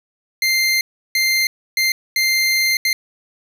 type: tone bursts at uneven times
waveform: 25% pulse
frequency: 2093 Hz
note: C7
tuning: in tune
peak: -11 dBFS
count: 5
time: 0.42-0.81 / 1.15-1.47 / 1.77-1.92 / 2.16-2.77 / 2.85-2.93 s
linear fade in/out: 2 ms
effects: none